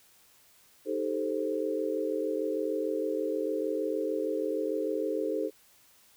sine chord, A half-diminished seventh, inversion second, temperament equal with one note detuned, 311.1 / 392 / 438.5 / 523.3 Hz, Eb4 / G4 / A4 / C5, 0 / 0 / -6 / 0 cents, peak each -34 / -35 / -32 / -34 dBFS, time 0.85-5.51 s, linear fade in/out 50 ms, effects white hiss -61 dBFS RMS until 6.16 s

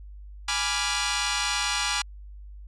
10% pulse chord, G# diminished seventh, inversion none, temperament equal, 830.6 / 987.8 / 1174.7 / 1396.9 Hz, G#5 / B5 / D6 / F6, 0 / 0 / 0 / 0 cents, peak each -22 dBFS, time 0.48-2.02 s, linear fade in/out 5 ms, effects added 50 Hz sine -40 dBFS peak until 2.67 s + resampled to 22050 Hz

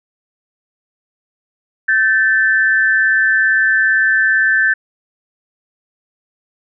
sine tone pair together, 1542.3 / 1760 Hz, G6 / A6, -29 / 0 cents, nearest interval major second, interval 229 cents, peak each -13 dBFS, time 1.88-4.74 s, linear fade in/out 10 ms, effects none

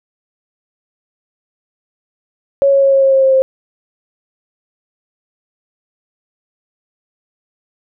sine tone with pitch steps, 554.4 / 550.6 / 546.8 / 543 / 539.2 / 535.5 / 531.8 / 528.1 Hz, C#5 / C#5 / C#5 / C#5 / C#5 / C5 / C5 / C5, 0 / -12 / -24 / -36 / -48 / +40 / +28 / +16 cents, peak -7 dBFS, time 2.62-3.42 s, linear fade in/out 0 ms, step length 100 ms, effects none

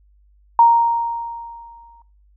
sine tone with exponential decay, 932.3 Hz, A#5, in tune, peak -6 dBFS, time 0.59-2.02 s, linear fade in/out 2 ms, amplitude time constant 310 ms, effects noise-tail reverb RT60 0.5 s tail -24 dB re dry + added 50 Hz sine -51 dBFS peak until 2.36 s

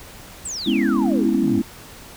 sine exponential sweep, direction down, 8420 to 95.9 Hz, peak -26 dBFS, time 0.45-1.59 s, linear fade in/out 5 ms
sine chord, C# minor seventh, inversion second, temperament equal, 207.7 / 246.9 / 277.2 / 329.6 Hz, G#3 / B3 / C#4 / E4, 0 / 0 / 0 / 0 cents, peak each -21 dBFS, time 0.66-1.62 s, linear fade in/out 10 ms
effects tanh soft clip ceiling -7 dBFS + pink hiss -41 dBFS RMS until 2.16 s

